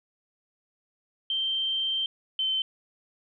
sine tone pair in turn, 3136 / 3084 Hz, G7 / G7, 0 / -29 cents, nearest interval unison, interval 29 cents, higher first, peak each -25 / -24 dBFS, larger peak second, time 1.3-2.06 / 2.39-2.62 s, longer first, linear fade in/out 2 ms, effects none

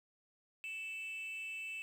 sine tone with frequency modulation, 2637 Hz, E7, in tune, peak -38 dBFS, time 0.64-1.82 s, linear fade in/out 0 ms, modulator 381 Hz, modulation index 0.37, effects tanh soft clip ceiling -40 dBFS + 11-bit

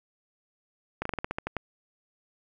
slowing click train, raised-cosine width 0.5 ms, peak -15 dBFS, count 10, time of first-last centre 1.02-1.567 s, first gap 34 ms, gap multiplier 1.14, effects none

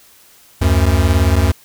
square beating tone pair, 74 / 92 Hz, D2 / F#2, +14 / -9 cents, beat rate 18 Hz, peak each -14 dBFS, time 0.61-1.52 s, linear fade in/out 10 ms, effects white hiss -47 dBFS RMS until 1.64 s

